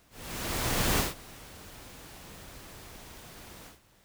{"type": "noise with ADSR envelope", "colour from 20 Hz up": "pink", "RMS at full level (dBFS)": -26, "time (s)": [0.1, 3.8], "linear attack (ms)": 880, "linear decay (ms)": 160, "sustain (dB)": -22, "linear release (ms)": 140, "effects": ["pink hiss -63 dBFS RMS until 4.04 s"]}